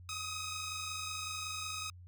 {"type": "tone pair together", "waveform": "10% pulse", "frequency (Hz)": [1244.5, 1269.9], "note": ["D#6", "D#6"], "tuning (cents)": [0, 35], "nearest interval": "unison", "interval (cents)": 35, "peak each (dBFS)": [-35, -32], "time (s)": [0.09, 1.9], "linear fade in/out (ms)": 2, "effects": ["added 89 Hz sine -50 dBFS peak until 2.07 s"]}